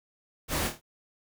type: noise with echo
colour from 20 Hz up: pink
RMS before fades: -30 dBFS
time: 0.48-0.71 s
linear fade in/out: 50 ms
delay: 26 ms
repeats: 4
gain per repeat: -6 dB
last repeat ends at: 0.814 s
effects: none

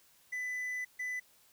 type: tone bursts at uneven times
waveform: triangle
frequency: 1998 Hz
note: B6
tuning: 20 cents sharp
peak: -33 dBFS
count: 2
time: 0.32-0.85 / 0.99-1.2 s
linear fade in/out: 10 ms
effects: white hiss -65 dBFS RMS until 1.52 s

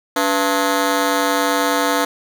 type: ring-modulated tone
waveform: 15% pulse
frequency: 391.6 Hz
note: G4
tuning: 2 cents flat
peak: -6 dBFS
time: 0.16-2.05 s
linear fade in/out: 5 ms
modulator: 105 Hz
effects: none

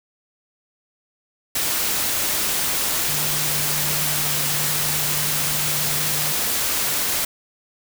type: tone in noise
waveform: sine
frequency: 150 Hz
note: D3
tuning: 37 cents sharp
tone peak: -31 dBFS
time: 3.08-6.32 s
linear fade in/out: 5 ms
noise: white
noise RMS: -22 dBFS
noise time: 1.55-7.25 s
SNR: -12 dB
effects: none

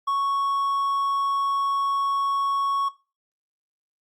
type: tone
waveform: triangle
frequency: 1108.7 Hz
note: C#6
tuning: in tune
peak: -19 dBFS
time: 0.07-2.89 s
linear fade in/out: 10 ms
effects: noise-tail reverb RT60 0.3 s tail -17 dB re dry + Opus 48 kbps

